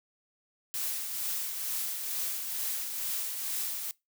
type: noise with tremolo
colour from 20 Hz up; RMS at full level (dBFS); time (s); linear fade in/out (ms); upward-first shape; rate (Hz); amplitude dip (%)
blue; -32; 0.74-3.91; 0; triangle; 2.2; 45
effects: noise-tail reverb RT60 0.2 s tail -22 dB re dry